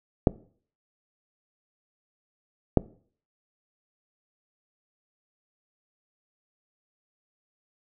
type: clicks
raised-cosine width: 2 ms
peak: -3 dBFS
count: 2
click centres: 0.272 / 2.773 s
effects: noise-tail reverb RT60 0.5 s tail -21 dB re dry